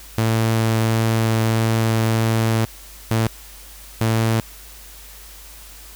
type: tone bursts at uneven times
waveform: sawtooth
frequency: 112.3 Hz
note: A2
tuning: 36 cents sharp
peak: -12 dBFS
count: 3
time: 0.18-2.65 / 3.11-3.27 / 4.01-4.4 s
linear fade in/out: 0 ms
effects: added 50 Hz sine -42 dBFS peak until 5.95 s + white hiss -42 dBFS RMS until 5.95 s